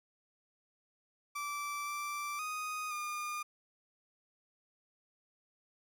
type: tone with pitch steps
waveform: 30% pulse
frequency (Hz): 1164 / 1171 / 1245 / 1212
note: D6 / D6 / D#6 / D#6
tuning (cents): -16 / -5 / +1 / -46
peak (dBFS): -34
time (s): 1.35-3.43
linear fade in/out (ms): 10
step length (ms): 520
effects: none